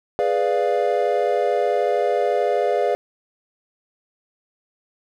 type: chord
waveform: triangle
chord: G# diminished seventh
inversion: none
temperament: equal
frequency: 415.3 / 493.9 / 587.3 / 698.5 Hz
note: G#4 / B4 / D5 / F5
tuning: 0 / 0 / 0 / 0 cents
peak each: -21 dBFS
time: 0.19-2.95 s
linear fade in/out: 0 ms
effects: none